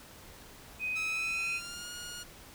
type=tone; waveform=sine; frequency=2506 Hz; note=D#7; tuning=12 cents sharp; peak=-31 dBFS; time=0.79-1.61 s; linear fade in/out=50 ms
type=tone with pitch glide; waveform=10% pulse; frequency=1300 to 1434.1 Hz; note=E6 to F6; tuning=-24 to +45 cents; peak=-32 dBFS; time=0.95-2.24 s; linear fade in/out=20 ms; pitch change=+169 cents; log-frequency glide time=1.06-1.9 s
effects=pink hiss -52 dBFS RMS until 2.54 s